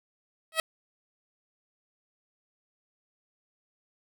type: tone with exponential growth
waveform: 10% pulse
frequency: 643 Hz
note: E5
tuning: 43 cents flat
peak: -11 dBFS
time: 0.52-0.6 s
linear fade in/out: 1 ms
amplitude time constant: 17 ms
effects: none